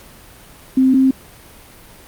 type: tone pair in turn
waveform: sine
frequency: 261.6 / 264.2 Hz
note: C4 / C4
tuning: 0 / +17 cents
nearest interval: unison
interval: 17 cents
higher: second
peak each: -9 dBFS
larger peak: neither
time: 0.77-0.94 / 0.94-1.11 s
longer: neither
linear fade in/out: 5 ms
effects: pink hiss -42 dBFS RMS until 2.07 s + Opus 48 kbps